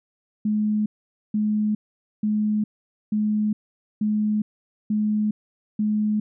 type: tone bursts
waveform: sine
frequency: 212.1 Hz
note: G#3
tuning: 37 cents sharp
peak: -19 dBFS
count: 7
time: 0.45-6.2 s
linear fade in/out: 5 ms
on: 410 ms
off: 480 ms
effects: none